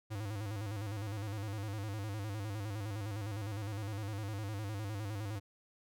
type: tone with vibrato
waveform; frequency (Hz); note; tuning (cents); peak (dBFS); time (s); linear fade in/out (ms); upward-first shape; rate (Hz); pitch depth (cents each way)
square; 103.83; G#2; 0; -38; 0.1-5.4; 20; square; 9.8; 85
effects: none